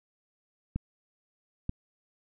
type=clicks; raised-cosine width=5 ms; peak=-18 dBFS; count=2; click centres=0.76 / 1.694 s; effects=none